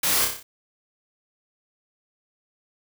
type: noise with echo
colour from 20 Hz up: white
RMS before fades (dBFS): -23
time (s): 0.03-0.25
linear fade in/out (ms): 5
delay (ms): 30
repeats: 6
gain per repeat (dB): -4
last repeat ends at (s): 0.43
effects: none